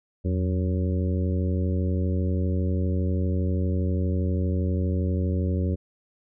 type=harmonic tone with a mistuned harmonic; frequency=92.5 Hz; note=F#2; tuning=in tune; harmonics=1 / 2 / 3 / 4 / 5 / 6; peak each=-23 / -29 / -33 / -35 / -37 / -39 dBFS; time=0.24-5.76 s; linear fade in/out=20 ms; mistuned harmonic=1; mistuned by=-150 cents; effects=none